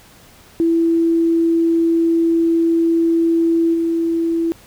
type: tone with level steps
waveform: sine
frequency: 332.1 Hz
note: E4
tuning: 13 cents sharp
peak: -12 / -15 dBFS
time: 0.6-4.52 s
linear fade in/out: 0 ms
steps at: 3.73 s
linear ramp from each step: 20 ms
effects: pink hiss -46 dBFS RMS until 4.66 s